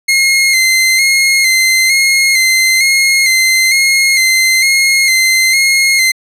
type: tone with vibrato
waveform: sawtooth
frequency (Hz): 2111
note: C7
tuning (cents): +15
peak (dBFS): -4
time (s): 0.08-6.12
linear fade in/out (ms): 10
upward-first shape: square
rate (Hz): 1.1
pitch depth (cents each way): 33
effects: low-pass 12000 Hz 12 dB/octave